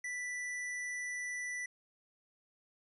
square tone, 1975.5 Hz, B6, in tune, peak -38 dBFS, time 0.04-1.66 s, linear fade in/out 5 ms, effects resampled to 24000 Hz

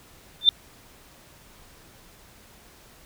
sine tone with exponential growth, 3568 Hz, A7, 23 cents sharp, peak -7 dBFS, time 0.41-0.49 s, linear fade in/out 1 ms, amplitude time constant 17 ms, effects pink hiss -52 dBFS RMS until 3.05 s

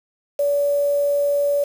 sine tone with quantisation, 572 Hz, D5, 46 cents flat, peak -16 dBFS, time 0.39-1.64 s, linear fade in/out 5 ms, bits 6, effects none

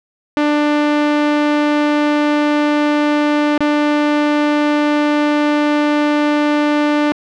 sawtooth tone with dropouts, 296.2 Hz, D4, 15 cents sharp, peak -8 dBFS, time 0.37-7.12 s, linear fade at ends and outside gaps 0 ms, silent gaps 3.578-3.606 s, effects low-pass 3000 Hz 12 dB/octave

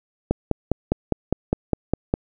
click train, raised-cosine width 2 ms, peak -5 dBFS, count 10, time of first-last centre 0.31-2.139 s, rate 4.92 Hz, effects none

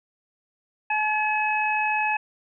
harmonic tone, 854 Hz, G#5, 48 cents sharp, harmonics 1 / 2 / 3, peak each -24 / -29 / -25 dBFS, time 0.9-2.17 s, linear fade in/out 5 ms, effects none

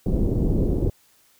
pink low-pass noise, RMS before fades -21 dBFS, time 0.06-0.9 s, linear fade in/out 2 ms, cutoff 440 Hz, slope 24 dB/octave, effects white hiss -59 dBFS RMS until 1.39 s

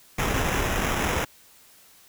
pink noise with sample-and-hold, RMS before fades -25 dBFS, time 0.18-1.25 s, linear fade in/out 10 ms, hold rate 4410 Hz, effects white hiss -54 dBFS RMS until 2.08 s

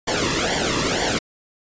pink noise with flanger, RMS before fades -21 dBFS, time 0.07-1.19 s, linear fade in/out 10 ms, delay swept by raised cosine 0.77 to 1.35 ms, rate 2.1 Hz, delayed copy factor -0.8, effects resampled to 16000 Hz

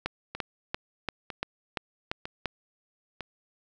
two click trains, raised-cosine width 0.3 ms, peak -20 / -13 dBFS, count 4 / 8, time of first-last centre 0.35-3.207 / 0.06-2.457 s, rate 1.05 / 2.92 Hz, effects none

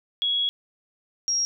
sine tone pair in turn, 3336 / 5610 Hz, G#7 / F8, +7 / +7 cents, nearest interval major sixth, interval 900 cents, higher second, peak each -21 dBFS, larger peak neither, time 0.22-0.49 / 1.28-1.45 s, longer first, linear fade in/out 0 ms, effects none

